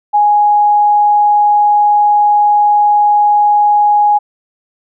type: tone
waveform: sine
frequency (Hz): 830.6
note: G#5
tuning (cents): 0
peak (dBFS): -6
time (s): 0.13-4.19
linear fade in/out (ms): 20
effects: none